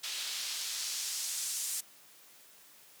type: noise with band-pass filter sweep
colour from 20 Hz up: white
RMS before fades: -37 dBFS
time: 0.03-1.81 s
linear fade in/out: 10 ms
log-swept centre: 3500 to 8100 Hz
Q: 1.2
effects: white hiss -58 dBFS RMS until 3 s + high-pass 150 Hz 12 dB/octave